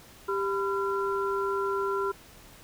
sine tone cluster, 394.2 / 1004 / 1371 Hz, G4 / B5 / F6, +10 / +28 / -32 cents, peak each -28 / -33 / -32 dBFS, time 0.28-2.12 s, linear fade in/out 10 ms, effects pink hiss -52 dBFS RMS until 2.63 s

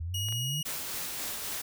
sine exponential sweep, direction up, 78.9 to 158.2 Hz, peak -32 dBFS, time 0-0.62 s, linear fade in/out 10 ms
sawtooth tone, 2889 Hz, F#7, 42 cents flat, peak -29 dBFS, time 0.14-0.63 s, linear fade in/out 5 ms
clicks, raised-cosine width 0.3 ms, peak -28 dBFS, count 2, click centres 0.286 / 0.325 s
white noise with tremolo, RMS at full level -35 dBFS, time 0.65-1.62 s, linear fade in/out 10 ms, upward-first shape sine, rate 3.7 Hz, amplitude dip 25%
effects none

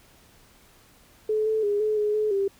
sine tone with pitch steps, 430.8 / 437.4 / 410 / 428.8 / 419.8 / 427.4 / 394.3 Hz, A4 / A4 / G#4 / A4 / G#4 / G#4 / G4, -37 / -10 / -22 / -45 / +19 / +50 / +10 cents, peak -21 dBFS, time 1.29-2.48 s, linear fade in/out 5 ms, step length 170 ms, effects pink hiss -56 dBFS RMS until 2.59 s

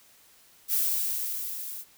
violet noise with level ramp, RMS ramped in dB -24 to -39 dBFS, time 0.68-1.85 s, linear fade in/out 50 ms, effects white hiss -58 dBFS RMS until 1.97 s

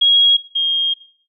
sine tone pair in turn, 3296 / 3234 Hz, G#7 / G#7, -14 / -47 cents, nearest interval unison, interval 33 cents, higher first, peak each -9 / -14 dBFS, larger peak first, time 0.01-0.37 / 0.55-0.94 s, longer second, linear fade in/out 10 ms, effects noise-tail reverb RT60 0.5 s tail -17 dB re dry

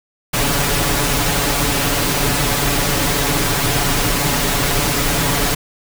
pink noise with comb filter, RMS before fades -17 dBFS, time 0.33-5.55 s, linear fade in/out 10 ms, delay 7 ms, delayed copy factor +0.7, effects none

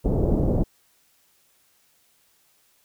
pink low-pass noise, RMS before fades -21 dBFS, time 0.04-0.64 s, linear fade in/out 20 ms, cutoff 550 Hz, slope 24 dB/octave, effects white hiss -63 dBFS RMS until 2.84 s

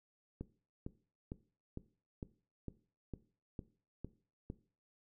click train, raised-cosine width 3 ms, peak -29 dBFS, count 10, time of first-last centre 0.41-4.501 s, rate 2.2 Hz, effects noise-tail reverb RT60 0.4 s tail -17 dB re dry

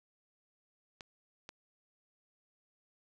clicks, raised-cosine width 0.2 ms, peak -28 dBFS, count 2, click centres 1.008 / 1.491 s, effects none

